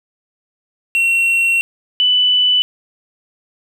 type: tone pair in turn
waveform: triangle / sine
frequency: 2727 / 2986 Hz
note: F7 / F#7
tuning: -42 / +15 cents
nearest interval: major second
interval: 157 cents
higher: second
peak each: -10 dBFS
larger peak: neither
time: 0.95-1.61 / 2-2.62 s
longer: first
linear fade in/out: 0 ms
effects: none